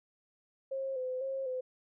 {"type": "tone with vibrato", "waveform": "sine", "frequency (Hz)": 523.3, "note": "C5", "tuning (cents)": 0, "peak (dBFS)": -33, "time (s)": [0.71, 1.61], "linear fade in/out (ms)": 10, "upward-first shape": "square", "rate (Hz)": 2, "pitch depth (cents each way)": 43, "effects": []}